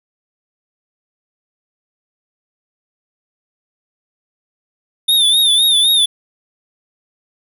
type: tone with vibrato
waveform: square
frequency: 3608 Hz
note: A7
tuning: 43 cents sharp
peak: -10 dBFS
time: 5.08-6.06 s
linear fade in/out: 10 ms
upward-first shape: sine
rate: 3.9 Hz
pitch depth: 78 cents each way
effects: none